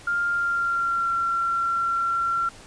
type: tone with pitch glide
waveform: sine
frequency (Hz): 1400 to 1365.7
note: F6 to F6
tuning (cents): +4 to -39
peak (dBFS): -21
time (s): 0.07-2.49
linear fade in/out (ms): 5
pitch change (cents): -43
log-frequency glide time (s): 0.3-1.13
effects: pink hiss -46 dBFS RMS until 2.66 s + resampled to 22050 Hz